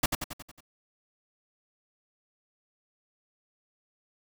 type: noise with echo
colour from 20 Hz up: pink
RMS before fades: -23 dBFS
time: 0.03-0.06 s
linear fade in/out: 5 ms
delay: 91 ms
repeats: 6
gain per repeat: -5 dB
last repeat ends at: 0.606 s
effects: none